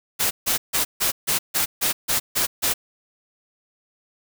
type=noise bursts; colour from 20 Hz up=white; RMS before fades=-21 dBFS; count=10; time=0.19-2.74 s; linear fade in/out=20 ms; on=120 ms; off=150 ms; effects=none